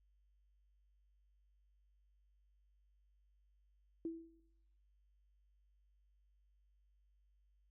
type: tone with exponential decay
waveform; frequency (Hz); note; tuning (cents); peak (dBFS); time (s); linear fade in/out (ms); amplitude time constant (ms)
sine; 329.6; E4; 0; -36; 4.05-4.4; 2; 74
effects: noise-tail reverb RT60 0.8 s tail -17 dB re dry + added 50 Hz sine -70 dBFS peak until 7.7 s